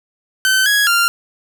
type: tone with pitch steps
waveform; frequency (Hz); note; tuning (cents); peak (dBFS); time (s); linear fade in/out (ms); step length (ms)
sawtooth; 1533 / 1664 / 1391; G6 / G#6 / F6; -39 / +3 / -7; -8; 0.45-1.08; 0; 210
effects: none